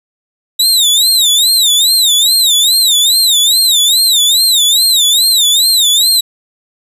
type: tone with vibrato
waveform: sawtooth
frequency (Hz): 3796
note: A#7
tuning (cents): +31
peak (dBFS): -4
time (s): 0.59-6.21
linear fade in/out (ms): 10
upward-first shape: sine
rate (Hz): 2.4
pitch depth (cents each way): 180
effects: resampled to 32000 Hz + 7-bit